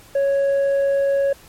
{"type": "tone with tanh clipping", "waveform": "sine", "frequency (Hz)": 554.4, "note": "C#5", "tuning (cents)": 0, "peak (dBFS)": -16, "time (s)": [0.15, 1.33], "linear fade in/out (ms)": 5, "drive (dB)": 3, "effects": ["pink hiss -47 dBFS RMS until 1.48 s", "MP3 64 kbps"]}